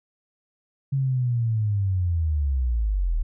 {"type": "linear sweep", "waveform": "sine", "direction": "down", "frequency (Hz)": [138.4, 36.71], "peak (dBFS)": -20, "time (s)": [0.92, 3.23], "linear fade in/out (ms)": 10, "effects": []}